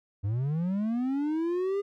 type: linear sweep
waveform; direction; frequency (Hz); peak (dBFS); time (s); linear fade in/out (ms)
triangle; up; 94.6 to 408; -24; 0.23-1.82; 20
effects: none